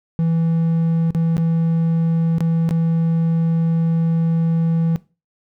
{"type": "tone with dropouts", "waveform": "triangle", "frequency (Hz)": 164.81, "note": "E3", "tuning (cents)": 0, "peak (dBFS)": -13, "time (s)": [0.19, 4.96], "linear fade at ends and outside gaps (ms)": 0, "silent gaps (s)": [[1.106, 1.148], [1.368, 1.38], [2.383, 2.406], [2.691, 2.709]], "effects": ["noise-tail reverb RT60 0.3 s tail -19 dB re dry"]}